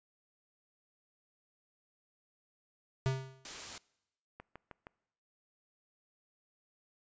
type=tone with exponential decay; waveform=square; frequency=132.5 Hz; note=C3; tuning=22 cents sharp; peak=-27 dBFS; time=3.06-3.48 s; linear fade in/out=0 ms; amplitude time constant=90 ms
type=noise; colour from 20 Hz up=white; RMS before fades=-44 dBFS; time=3.45-3.78 s; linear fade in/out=2 ms
type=click train; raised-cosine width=0.5 ms; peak=-32 dBFS; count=4; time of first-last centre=4.4-4.869 s; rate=6.4 Hz
effects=noise-tail reverb RT60 0.9 s tail -24 dB re dry + resampled to 16000 Hz